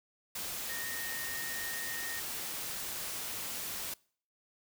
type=tone in noise; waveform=sine; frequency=1849 Hz; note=A#6; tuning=15 cents flat; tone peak=-40 dBFS; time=0.69-2.2 s; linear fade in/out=5 ms; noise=white; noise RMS=-39 dBFS; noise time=0.35-3.94 s; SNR=-4 dB; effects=noise-tail reverb RT60 0.5 s tail -24 dB re dry